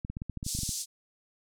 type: clicks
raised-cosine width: 5 ms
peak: -23 dBFS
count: 12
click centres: 0.049 / 0.1 / 0.169 / 0.219 / 0.297 / 0.373 / 0.429 / 0.465 / 0.55 / 0.589 / 0.633 / 0.692 s
type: band-pass noise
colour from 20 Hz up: white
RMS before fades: -35 dBFS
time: 0.44-0.86 s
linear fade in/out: 50 ms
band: 4600 to 9100 Hz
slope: 24 dB/octave
effects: none